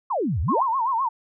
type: exponential two-way sweep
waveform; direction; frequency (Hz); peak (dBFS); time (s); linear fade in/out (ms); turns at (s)
sine; down then up; 1174.7 to 69.3 to 1174.7; -21; 0.1-0.63; 10; 0.41
type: tone with vibrato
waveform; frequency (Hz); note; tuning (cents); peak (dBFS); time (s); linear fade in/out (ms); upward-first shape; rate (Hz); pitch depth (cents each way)
sine; 987.8; B5; 0; -20; 0.48-1.09; 10; sine; 7.8; 180
effects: none